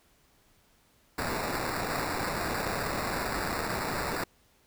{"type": "noise with sample-and-hold", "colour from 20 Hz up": "violet", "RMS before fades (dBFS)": -32, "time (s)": [1.18, 4.24], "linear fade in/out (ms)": 5, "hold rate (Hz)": 3150, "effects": ["pink hiss -65 dBFS RMS until 4.66 s"]}